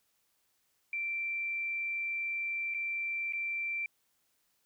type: tone with dropouts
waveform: sine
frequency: 2349 Hz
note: D7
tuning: in tune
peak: -32 dBFS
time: 0.93-3.86 s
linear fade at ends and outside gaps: 2 ms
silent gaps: 2.74-2.745 / 3.325-3.333 s
effects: white hiss -75 dBFS RMS until 4.65 s